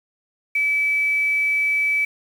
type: tone with quantisation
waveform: sine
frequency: 2300 Hz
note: D7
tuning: 37 cents flat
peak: -17 dBFS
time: 0.55-2.05 s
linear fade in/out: 5 ms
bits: 7
effects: none